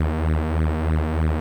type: tone with flanger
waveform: sawtooth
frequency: 78.6 Hz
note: D#2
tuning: 18 cents sharp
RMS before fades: -21 dBFS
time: 0-1.4 s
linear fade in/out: 5 ms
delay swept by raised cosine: 0.49 to 4.49 ms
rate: 3.2 Hz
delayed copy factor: +0.85
effects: low-pass 2000 Hz 12 dB/octave + 9-bit